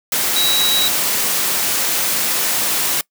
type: tone in noise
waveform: sine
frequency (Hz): 3878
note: B7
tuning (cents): -32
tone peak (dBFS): -15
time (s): 0.36-0.88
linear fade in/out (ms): 2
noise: white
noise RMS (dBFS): -18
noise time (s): 0.12-3.01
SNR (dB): 0
effects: noise-tail reverb RT60 0.1 s tail -23 dB re dry + high-pass 150 Hz 12 dB/octave